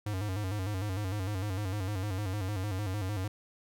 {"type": "tone with vibrato", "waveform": "square", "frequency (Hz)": 99, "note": "G2", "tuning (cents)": 18, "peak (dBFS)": -32, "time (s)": [0.06, 3.28], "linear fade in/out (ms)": 5, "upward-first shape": "square", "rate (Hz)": 6.6, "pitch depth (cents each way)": 100, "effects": []}